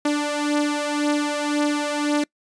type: beating tone pair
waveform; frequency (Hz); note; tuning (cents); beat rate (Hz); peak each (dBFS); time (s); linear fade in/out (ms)
sawtooth; 293.7 / 295.6; D4 / D4; 0 / +11; 1.9; -18 / -21; 0.05-2.24; 5
effects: noise-tail reverb RT60 0.1 s tail -25 dB re dry + resampled to 22050 Hz